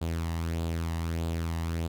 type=tone with flanger; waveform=sawtooth; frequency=82.8 Hz; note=E2; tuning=8 cents sharp; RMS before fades=-31 dBFS; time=0.01-1.88 s; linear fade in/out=10 ms; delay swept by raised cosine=0.25 to 1.06 ms; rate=1.6 Hz; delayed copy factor=+0.5; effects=none